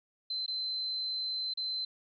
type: tone with dropouts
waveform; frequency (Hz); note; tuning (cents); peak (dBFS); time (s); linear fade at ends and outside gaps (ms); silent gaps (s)
sine; 4075; C8; -47; -32; 0.3-1.85; 5; 0.463-0.479 / 1.538-1.573
effects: none